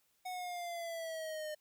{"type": "exponential sweep", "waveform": "square", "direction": "down", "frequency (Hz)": [740, 606], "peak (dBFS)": -40, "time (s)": [0.25, 1.55], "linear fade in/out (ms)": 10, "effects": ["white hiss -75 dBFS RMS until 1.6 s"]}